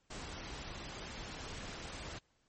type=noise; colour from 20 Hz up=pink; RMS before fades=-45 dBFS; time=0.1-2.19 s; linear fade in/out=10 ms; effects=pink hiss -75 dBFS RMS until 2.48 s + MP3 32 kbps